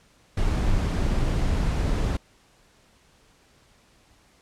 brown noise, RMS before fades -23 dBFS, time 0.37-2.17 s, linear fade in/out 5 ms, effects pink hiss -59 dBFS RMS until 4.41 s + low-pass 9000 Hz 12 dB/octave

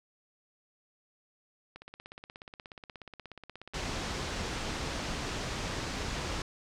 click train, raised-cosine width 0.3 ms, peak -29 dBFS, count 67, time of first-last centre 1.76-5.712 s, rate 16.7 Hz
pink low-pass noise, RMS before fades -36 dBFS, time 3.74-6.42 s, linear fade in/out 2 ms, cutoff 6900 Hz, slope 24 dB/octave
effects none

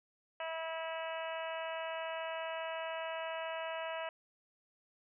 harmonic tone, 324.8 Hz, E4, 26 cents flat, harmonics 2 / 3 / 4 / 5 / 6 / 7 / 8 / 9, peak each -40 / -44 / -48 / -48 / -50 / -53 / -49 / -50 dBFS, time 0.4-4.09 s, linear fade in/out 2 ms, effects none

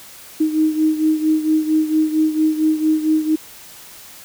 sine beating tone pair, 311.1 / 315.5 Hz, D#4 / D#4, 0 / +24 cents, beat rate 4.4 Hz, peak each -15 / -20 dBFS, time 0.4-3.36 s, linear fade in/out 10 ms, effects white hiss -40 dBFS RMS until 4.24 s

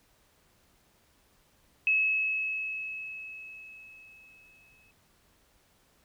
sine tone with exponential decay, 2582 Hz, E7, 37 cents flat, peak -21 dBFS, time 1.87-4.91 s, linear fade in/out 1 ms, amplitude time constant 660 ms, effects pink hiss -66 dBFS RMS until 6.04 s

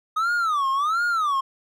triangle tone with vibrato, 1236 Hz, D#6, 12 cents flat, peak -18 dBFS, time 0.16-1.41 s, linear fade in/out 10 ms, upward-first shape sine, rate 1.4 Hz, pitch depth 250 cents each way, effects none

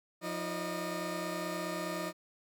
20% pulse tone cluster, 176.9 / 318.8 / 608 Hz, F3 / D#4 / D#5, +23 / +42 / -40 cents, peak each -35 / -35 / -34 dBFS, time 0.21-2.13 s, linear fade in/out 50 ms, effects none

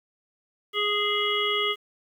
harmonic tone, 415.3 Hz, G#4, in tune, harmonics 1 / 3 / 5 / 7 / 8, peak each -29 / -29 / -29 / -29 / -29 dBFS, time 0.73-1.76 s, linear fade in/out 50 ms, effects 9-bit

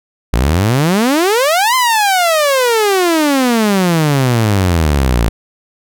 sawtooth exponential two-way sweep, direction up then down, 53.8 to 1046.5 to 53.8 Hz, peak -6 dBFS, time 0.33-5.29 s, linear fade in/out 0 ms, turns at 1.75 s, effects none

